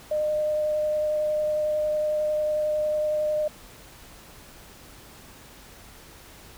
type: tone with vibrato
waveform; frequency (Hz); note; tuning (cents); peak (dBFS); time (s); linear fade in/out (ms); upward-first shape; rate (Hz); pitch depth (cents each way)
sine; 608; D#5; -40; -22; 0.11-3.48; 5; sine; 11; 8
effects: added 50 Hz sine -57 dBFS peak until 6.57 s + pink hiss -48 dBFS RMS until 6.57 s